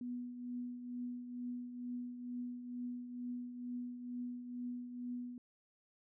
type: tone with tremolo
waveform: sine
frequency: 245.2 Hz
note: B3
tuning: 12 cents flat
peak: -38 dBFS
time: 0.01-5.38 s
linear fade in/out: 2 ms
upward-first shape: triangle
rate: 2.2 Hz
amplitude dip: 60%
effects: none